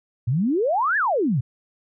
sine exponential two-way sweep, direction up then down, 110 to 1802 to 110 Hz, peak -18 dBFS, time 0.27-1.41 s, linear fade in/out 10 ms, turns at 0.97 s, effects none

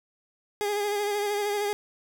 30% pulse tone with vibrato, 411.4 Hz, G#4, 16 cents flat, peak -23 dBFS, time 0.61-1.73 s, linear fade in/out 0 ms, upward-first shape sine, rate 13 Hz, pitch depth 33 cents each way, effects none

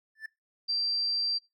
triangle tone with exponential growth, 1760 Hz, A6, in tune, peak -31 dBFS, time 0.15-0.26 s, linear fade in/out 5 ms, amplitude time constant 23 ms
sine tone, 4707 Hz, D8, 3 cents sharp, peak -26 dBFS, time 0.68-1.39 s, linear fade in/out 20 ms
effects noise-tail reverb RT60 0.2 s tail -21 dB re dry

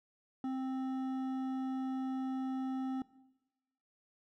sine tone with hard clipping, 262.3 Hz, C4, 4 cents sharp, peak -36 dBFS, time 0.44-3.02 s, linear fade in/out 2 ms, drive 9 dB, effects noise-tail reverb RT60 1.0 s tail -19 dB re dry

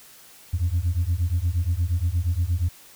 sine beating tone pair, 82.41 / 90.91 Hz, E2 / F#2, 0 / -30 cents, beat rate 8.5 Hz, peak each -22 dBFS, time 0.53-2.69 s, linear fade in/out 10 ms, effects tanh soft clip ceiling -16 dBFS + white hiss -49 dBFS RMS until 2.95 s

